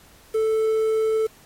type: tone with quantisation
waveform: triangle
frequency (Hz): 440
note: A4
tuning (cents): 0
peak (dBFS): -16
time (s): 0.34-1.27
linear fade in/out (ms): 10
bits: 7
effects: pink hiss -51 dBFS RMS until 1.45 s + MP3 64 kbps